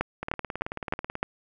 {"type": "two click trains", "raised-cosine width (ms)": 0.5, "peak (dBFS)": [-17, -10], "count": [18, 5], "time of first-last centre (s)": [[0.23, 1.154], [0.01, 1.23]], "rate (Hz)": [18.4, 3.28], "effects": []}